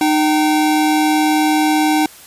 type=tone pair together; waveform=square; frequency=306.4 / 772 Hz; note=D#4 / G5; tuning=-27 / -27 cents; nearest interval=octave + major third; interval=1600 cents; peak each=-14 / -18 dBFS; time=0.01-2.06 s; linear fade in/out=2 ms; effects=white hiss -40 dBFS RMS until 2.26 s + resampled to 32000 Hz